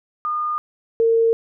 sine tone pair in turn, 1218 / 456.2 Hz, D#6 / A#4, -37 / -37 cents, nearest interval octave + perfect fourth, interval 1700 cents, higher first, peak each -20 / -13 dBFS, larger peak second, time 0.25-0.58 / 1-1.33 s, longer neither, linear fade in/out 0 ms, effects none

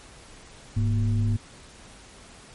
sine tone with frequency modulation, 103.83 Hz, G#2, in tune, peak -20 dBFS, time 0.76-1.37 s, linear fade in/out 10 ms, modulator 132 Hz, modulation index 0.6, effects pink hiss -48 dBFS RMS until 2.54 s + MP3 48 kbps

